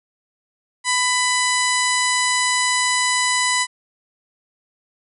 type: harmonic tone with a mistuned harmonic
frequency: 997 Hz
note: B5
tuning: 16 cents sharp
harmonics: 1 / 2 / 3 / 4 / 5 / 6 / 7 / 8 / 9 / 10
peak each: -22 / -21 / -29 / -26 / -28 / -32 / -28 / -27 / -34 / -30 dBFS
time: 0.84-3.67 s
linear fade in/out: 50 ms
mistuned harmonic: 10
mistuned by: -33 cents
effects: none